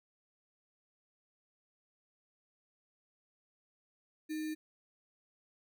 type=tone with sample-and-hold; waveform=sine; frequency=311.1 Hz; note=D#4; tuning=in tune; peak=-35 dBFS; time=4.29-4.55 s; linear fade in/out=20 ms; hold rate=2100 Hz; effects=none